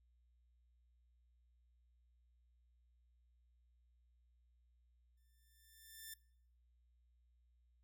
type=tone with exponential growth; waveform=5% pulse; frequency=1777 Hz; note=A6; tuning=17 cents sharp; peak=-37 dBFS; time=5.17-6.14 s; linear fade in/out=5 ms; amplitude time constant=210 ms; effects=noise-tail reverb RT60 0.7 s tail -23 dB re dry + added 60 Hz sine -70 dBFS peak until 7.83 s